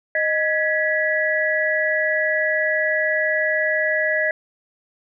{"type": "tone cluster", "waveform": "sine", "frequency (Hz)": [620, 1670, 1954], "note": ["D#5", "G#6", "B6"], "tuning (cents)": [-6, 9, -19], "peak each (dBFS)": -22, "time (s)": [0.15, 4.31], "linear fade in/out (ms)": 2, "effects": []}